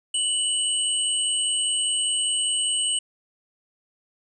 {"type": "tone pair together", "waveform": "sine", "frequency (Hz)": [2960, 8445], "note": ["F#7", "C9"], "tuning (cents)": [0, 15], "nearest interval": "octave + tritone", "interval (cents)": 1815, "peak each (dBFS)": -24, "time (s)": [0.14, 2.99], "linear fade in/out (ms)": 5, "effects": []}